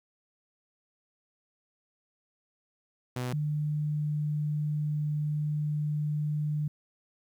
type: tone pair in turn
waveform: sawtooth / sine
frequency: 125 / 149.9 Hz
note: B2 / D3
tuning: +21 / +36 cents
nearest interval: minor third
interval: 315 cents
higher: second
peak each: -27 dBFS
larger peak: neither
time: 3.16-3.33 / 3.33-6.68 s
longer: second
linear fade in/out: 5 ms
effects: 11-bit